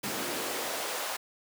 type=noise with high-pass filter sweep; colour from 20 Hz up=pink; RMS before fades=-34 dBFS; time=0.03-1.17 s; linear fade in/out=10 ms; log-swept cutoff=220 to 760 Hz; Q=1.2; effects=none